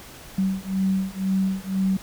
sine beating tone pair, 190.2 / 192.2 Hz, F#3 / G3, +48 / -34 cents, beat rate 2 Hz, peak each -24 dBFS, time 0.38-1.97 s, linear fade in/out 5 ms, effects pink hiss -43 dBFS RMS until 2.02 s

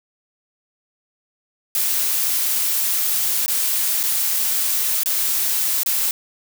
blue noise with dropouts, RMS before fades -20 dBFS, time 1.75-6.11 s, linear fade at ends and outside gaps 1 ms, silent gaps 3.461-3.48 / 4.031-4.036 / 5.034-5.059 / 5.833-5.861 s, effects none

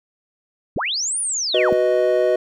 sine linear two-way sweep, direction up then down, 53.5 to 9820 to 102.4 Hz, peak -20 dBFS, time 0.76-1.73 s, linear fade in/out 0 ms, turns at 1.2 s
triangle chord, B major, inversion second, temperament equal, 370 / 493.9 / 622.3 Hz, F#4 / B4 / D#5, 0 / 0 / 0 cents, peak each -18 / -18 / -16 dBFS, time 1.54-2.36 s, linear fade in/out 5 ms
effects none

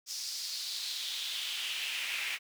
brown noise with high-pass filter sweep, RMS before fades -37 dBFS, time 0.06-2.39 s, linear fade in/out 50 ms, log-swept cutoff 5400 to 2300 Hz, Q 3.5, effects none

